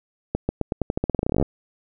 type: accelerating click train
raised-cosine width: 2 ms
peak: -8 dBFS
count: 21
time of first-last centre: 0.35-1.426 s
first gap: 140 ms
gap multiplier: 0.88
effects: none